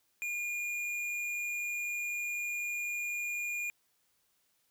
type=tone with tanh clipping; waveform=sine; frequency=2424 Hz; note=D#7; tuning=46 cents flat; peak=-35 dBFS; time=0.22-3.7 s; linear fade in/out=0 ms; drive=12 dB; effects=white hiss -74 dBFS RMS until 4.7 s